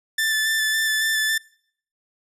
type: tone with vibrato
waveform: sawtooth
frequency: 1760 Hz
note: A6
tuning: in tune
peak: -16 dBFS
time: 0.18-1.38 s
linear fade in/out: 5 ms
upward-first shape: square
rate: 3.6 Hz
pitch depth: 13 cents each way
effects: noise-tail reverb RT60 0.6 s tail -24 dB re dry + resampled to 32000 Hz